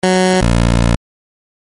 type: tone pair in turn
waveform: 15% pulse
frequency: 185 / 58.1 Hz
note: F#3 / A#1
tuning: 0 / -5 cents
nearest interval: octave + minor sixth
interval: 2005 cents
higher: first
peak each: -3 dBFS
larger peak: neither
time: 0.03-0.41 / 0.41-0.96 s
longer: second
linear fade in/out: 5 ms
effects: MP3 48 kbps